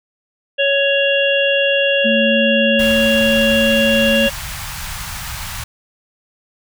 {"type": "harmonic tone", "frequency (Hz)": 556, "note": "C#5", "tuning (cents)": 5, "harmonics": [1, 3, 5, 6], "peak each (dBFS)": [-15, -21, -17, -23], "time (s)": [0.58, 4.3], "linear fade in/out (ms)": 20}
{"type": "tone", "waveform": "sine", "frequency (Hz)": 224.6, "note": "A3", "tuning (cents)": 36, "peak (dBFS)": -16, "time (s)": [2.04, 4.28], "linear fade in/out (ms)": 20}
{"type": "band-stop noise", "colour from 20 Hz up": "pink", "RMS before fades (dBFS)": -27, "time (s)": [2.79, 5.64], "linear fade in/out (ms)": 5, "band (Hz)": [150, 850], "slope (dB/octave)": 24}
{"effects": []}